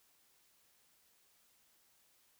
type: silence
effects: white hiss -71 dBFS RMS until 2.39 s